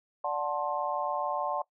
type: chord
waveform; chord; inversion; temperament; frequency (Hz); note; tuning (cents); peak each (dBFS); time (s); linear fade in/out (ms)
sine; D dominant seventh; none; just; 587.3 / 734.2 / 881 / 1057.2; D5 / F#5 / A5 / C6; 0 / -14 / +2 / +18; -34; 0.24-1.62; 5
effects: noise-tail reverb RT60 0.1 s tail -20 dB re dry